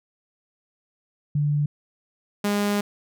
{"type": "tone pair in turn", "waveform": ["sine", "sawtooth"], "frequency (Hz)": [146.83, 204.7], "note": ["D3", "G#3"], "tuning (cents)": [0, -25], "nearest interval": "tritone", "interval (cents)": 575, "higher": "second", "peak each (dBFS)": [-19, -17], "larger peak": "second", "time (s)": [[1.35, 1.66], [2.44, 2.81]], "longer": "second", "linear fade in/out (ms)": 5, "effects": []}